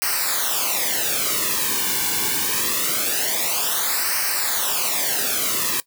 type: noise with flanger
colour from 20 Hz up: white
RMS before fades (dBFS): -22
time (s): 0.02-5.8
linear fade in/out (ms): 0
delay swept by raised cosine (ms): 0.28 to 1.58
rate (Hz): 0.24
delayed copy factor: -0.85
effects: noise-tail reverb RT60 0.1 s tail -18 dB re dry